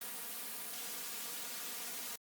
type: noise with comb filter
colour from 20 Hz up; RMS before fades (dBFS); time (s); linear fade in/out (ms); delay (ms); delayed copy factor
white; -43; 0.01-2.16; 5; 4.2; +0.8
effects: high-pass 150 Hz 12 dB/octave + Opus 32 kbps